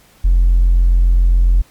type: tone with hard clipping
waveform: sine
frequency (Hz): 43.65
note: F1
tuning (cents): 0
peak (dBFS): -8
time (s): 0.24-1.62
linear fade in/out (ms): 10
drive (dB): 1
effects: pink hiss -49 dBFS RMS until 1.7 s + MP3 96 kbps